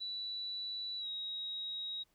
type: tone with pitch glide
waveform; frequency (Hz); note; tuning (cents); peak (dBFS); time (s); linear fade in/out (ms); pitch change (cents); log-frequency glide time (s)
sine; 3951 to 3803; B7 to A#7; 0 to +34; -38; 0-2.04; 20; -66; 0.98-1.08
effects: pink hiss -75 dBFS RMS until 2.14 s